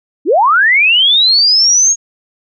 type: linear sweep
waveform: sine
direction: up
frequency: 254 to 6645 Hz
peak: -6 dBFS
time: 0.25-1.96 s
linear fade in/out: 50 ms
effects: none